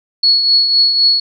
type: tone with tremolo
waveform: sine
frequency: 4370 Hz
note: C#8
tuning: 26 cents flat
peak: -6 dBFS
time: 0.23-1.2 s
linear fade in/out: 5 ms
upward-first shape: triangle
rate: 3.9 Hz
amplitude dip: 55%
effects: none

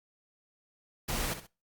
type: noise with echo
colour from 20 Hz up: pink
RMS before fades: -33 dBFS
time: 1.08-1.34 s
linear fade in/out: 10 ms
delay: 65 ms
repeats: 2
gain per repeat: -10 dB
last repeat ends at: 1.47 s
effects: noise-tail reverb RT60 0.3 s tail -23 dB re dry + Opus 48 kbps

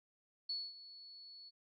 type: tone with ADSR envelope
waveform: sine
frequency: 4408 Hz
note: C#8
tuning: 11 cents flat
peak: -36 dBFS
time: 0.49-1.51 s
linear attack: 7 ms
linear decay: 230 ms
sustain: -16 dB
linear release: 31 ms
effects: none

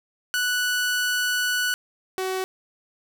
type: tone pair in turn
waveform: sawtooth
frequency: 1480 / 376 Hz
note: F#6 / F#4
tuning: 0 / +28 cents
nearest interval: 2 octaves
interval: 2372 cents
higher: first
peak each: -18 / -21 dBFS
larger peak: first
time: 0.34-1.74 / 2.18-2.44 s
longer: first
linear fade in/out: 0 ms
effects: none

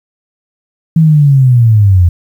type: linear sweep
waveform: sine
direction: down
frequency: 164.5 to 84.1 Hz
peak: -3 dBFS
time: 0.96-2.09 s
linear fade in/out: 5 ms
effects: 7-bit

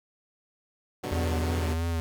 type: chord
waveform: 10% pulse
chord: G major seventh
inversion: none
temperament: equal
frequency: 98 / 123.47 / 146.83 / 185 Hz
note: G2 / B2 / D3 / F#3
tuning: 0 / 0 / 0 / 0 cents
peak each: -30 / -28 / -30 / -31 dBFS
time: 1.03-1.74 s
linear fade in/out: 10 ms
type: tone with vibrato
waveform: square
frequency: 82.41 Hz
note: E2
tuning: in tune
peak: -27 dBFS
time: 1.12-2 s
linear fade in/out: 0 ms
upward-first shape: sine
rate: 3 Hz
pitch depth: 42 cents each way
effects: none

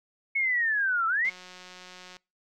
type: linear two-way sweep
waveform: sine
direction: down then up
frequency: 2210 to 1300 to 2210 Hz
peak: -23 dBFS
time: 0.35-1.3 s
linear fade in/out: 10 ms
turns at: 1.07 s
type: click train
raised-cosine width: 0.2 ms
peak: -29 dBFS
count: 168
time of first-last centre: 1.25-2.168 s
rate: 182 Hz
effects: noise-tail reverb RT60 0.3 s tail -26 dB re dry

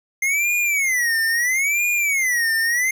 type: tone with vibrato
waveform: square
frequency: 2093 Hz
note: C7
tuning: in tune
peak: -18 dBFS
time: 0.22-2.91 s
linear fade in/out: 5 ms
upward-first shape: sine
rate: 0.75 Hz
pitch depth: 260 cents each way
effects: none

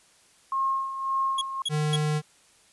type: tone with tremolo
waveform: sine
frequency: 1075 Hz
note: C6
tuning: 47 cents sharp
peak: -22 dBFS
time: 0.52-1.62 s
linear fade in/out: 2 ms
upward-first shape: sine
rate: 1.8 Hz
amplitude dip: 65%
type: tone bursts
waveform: 45% pulse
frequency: 3322 Hz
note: G#7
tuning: in tune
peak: -24 dBFS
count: 3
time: 1.38-1.962 s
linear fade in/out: 5 ms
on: 34 ms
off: 240 ms
type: tone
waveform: square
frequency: 151.6 Hz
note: D#3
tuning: 45 cents flat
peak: -24 dBFS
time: 1.69-2.22 s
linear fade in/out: 50 ms
effects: white hiss -59 dBFS RMS until 2.72 s + resampled to 24000 Hz

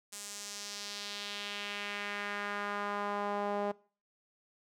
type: tone with band-pass filter sweep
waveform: sawtooth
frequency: 204.1 Hz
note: G#3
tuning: 30 cents flat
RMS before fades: -38 dBFS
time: 0.12-3.72 s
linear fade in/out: 10 ms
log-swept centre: 8200 to 670 Hz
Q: 1.7
effects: noise-tail reverb RT60 0.4 s tail -22 dB re dry

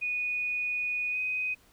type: tone with pitch glide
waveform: sine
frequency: 2475 to 2505 Hz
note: D#7 to D#7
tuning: -10 to +11 cents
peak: -28 dBFS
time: 0.01-1.55 s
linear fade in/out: 20 ms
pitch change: +21 cents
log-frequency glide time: 1.11-1.18 s
effects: pink hiss -62 dBFS RMS until 1.72 s

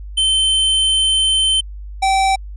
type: tone pair in turn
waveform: square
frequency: 3087 / 773.5 Hz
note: G7 / G5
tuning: -27 / -23 cents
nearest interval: 2 octaves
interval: 2396 cents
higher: first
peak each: -13 dBFS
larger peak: neither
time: 0.17-1.61 / 2.02-2.36 s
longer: first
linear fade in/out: 10 ms
effects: added 50 Hz sine -28 dBFS peak until 2.56 s + resampled to 24000 Hz

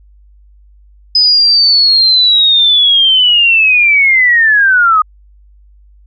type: linear sweep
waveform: sine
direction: down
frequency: 5040 to 1229 Hz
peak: -5 dBFS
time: 1.15-5.02 s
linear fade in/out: 5 ms
effects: added 50 Hz sine -40 dBFS peak until 6.06 s

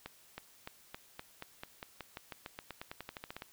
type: accelerating click train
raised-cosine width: 0.3 ms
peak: -26 dBFS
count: 23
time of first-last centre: 0.06-3.421 s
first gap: 320 ms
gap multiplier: 0.92
effects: white hiss -62 dBFS RMS until 3.52 s

